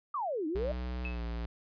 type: exponential two-way sweep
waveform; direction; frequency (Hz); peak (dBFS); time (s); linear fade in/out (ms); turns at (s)
sine; down then up; 1244.5 to 296.1 to 627; -31; 0.14-0.72; 5; 0.47
type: tone with pitch glide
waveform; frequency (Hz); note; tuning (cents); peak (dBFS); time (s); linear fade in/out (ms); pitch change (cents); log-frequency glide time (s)
square; 61.74 to 57.94; B1 to A#1; 0 to -10; -35; 0.55-1.46; 5; -110; 1.07-1.22
type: tone with exponential decay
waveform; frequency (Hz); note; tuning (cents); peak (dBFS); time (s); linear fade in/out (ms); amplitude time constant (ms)
sine; 2595; E7; -28; -35; 1.05-1.25; 0; 43
effects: resampled to 11025 Hz